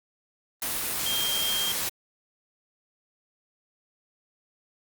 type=tone in noise; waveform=sine; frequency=3200 Hz; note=G7; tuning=35 cents sharp; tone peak=-27 dBFS; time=1.06-1.72 s; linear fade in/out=2 ms; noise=white; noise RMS=-29 dBFS; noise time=0.62-1.89 s; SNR=-1 dB; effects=Opus 32 kbps